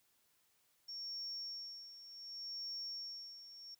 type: tone with tremolo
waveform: sine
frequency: 5500 Hz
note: F8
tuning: 27 cents flat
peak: -40 dBFS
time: 0.88-3.75 s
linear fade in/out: 10 ms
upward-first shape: sine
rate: 0.67 Hz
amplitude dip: 75%
effects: tanh soft clip ceiling -37 dBFS + white hiss -75 dBFS RMS until 3.79 s